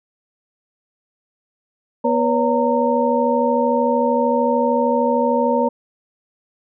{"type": "tone cluster", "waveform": "sine", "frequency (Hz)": [243.3, 488.8, 562, 921], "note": ["B3", "B4", "C#5", "A#5"], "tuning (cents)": [-26, -18, 24, -21], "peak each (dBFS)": -20, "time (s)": [2.04, 5.69], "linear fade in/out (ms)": 10, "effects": []}